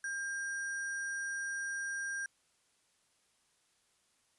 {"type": "tone with sample-and-hold", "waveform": "sine", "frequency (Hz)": 1600, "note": "G6", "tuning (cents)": 35, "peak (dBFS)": -35, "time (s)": [0.04, 2.26], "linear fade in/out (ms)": 2, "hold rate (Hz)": 7350, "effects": ["white hiss -73 dBFS RMS until 4.38 s", "resampled to 24000 Hz"]}